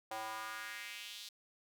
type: tone with high-pass filter sweep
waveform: square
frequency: 110 Hz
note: A2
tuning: in tune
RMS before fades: -45 dBFS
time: 0.11-1.29 s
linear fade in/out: 5 ms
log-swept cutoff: 710 to 4100 Hz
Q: 2.5
effects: none